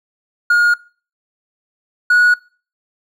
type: tone pair in turn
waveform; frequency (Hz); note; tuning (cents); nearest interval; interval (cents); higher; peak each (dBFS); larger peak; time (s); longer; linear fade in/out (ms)
triangle; 1430 / 1459.2; F6 / F#6; +41 / -24; unison; 35; second; -6; neither; 0.5-0.74 / 2.1-2.34; neither; 5
effects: noise-tail reverb RT60 0.4 s tail -24 dB re dry + tanh soft clip ceiling -2 dBFS